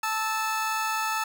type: tone pair together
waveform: 30% pulse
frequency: 880 / 1309 Hz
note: A5 / E6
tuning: 0 / -13 cents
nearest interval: perfect fifth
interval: 687 cents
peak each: -26 dBFS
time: 0.03-1.24 s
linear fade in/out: 5 ms
effects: none